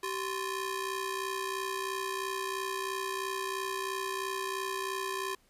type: ring-modulated tone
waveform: sawtooth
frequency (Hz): 709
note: F5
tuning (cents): +26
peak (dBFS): -26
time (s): 0.03-5.35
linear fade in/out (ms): 5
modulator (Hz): 323
effects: pink hiss -67 dBFS RMS until 5.49 s + resampled to 32000 Hz